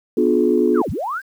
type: chord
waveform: sine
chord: B diminished seventh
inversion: none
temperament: just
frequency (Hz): 246.9 / 296.3 / 355.6 / 426.7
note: B3 / D4 / F4 / Ab4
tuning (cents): 0 / +15 / +31 / +47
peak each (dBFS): -19 / -20 / -17 / -18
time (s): 0.17-0.82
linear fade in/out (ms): 5
type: linear two-way sweep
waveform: sine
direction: down then up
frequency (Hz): 1661.2 to 58.4 to 1661.2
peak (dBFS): -21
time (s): 0.74-1.22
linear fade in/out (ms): 50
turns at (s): 0.9
effects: tanh soft clip ceiling -2 dBFS + 8-bit